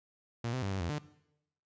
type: tone with pitch steps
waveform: sawtooth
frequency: 117.6 / 128.7 / 98.1 / 96.2 / 85 / 149 Hz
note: A#2 / C3 / G2 / G2 / F2 / D3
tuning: +16 / -28 / +2 / -32 / -46 / +25 cents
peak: -29 dBFS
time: 0.44-0.986 s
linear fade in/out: 5 ms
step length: 91 ms
effects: noise-tail reverb RT60 0.8 s tail -18 dB re dry + resampled to 16000 Hz